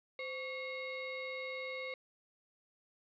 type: ring-modulated tone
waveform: square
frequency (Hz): 823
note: G#5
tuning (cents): -16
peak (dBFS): -37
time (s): 0.19-1.94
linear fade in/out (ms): 2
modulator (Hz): 1340
effects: resampled to 11025 Hz + 11-bit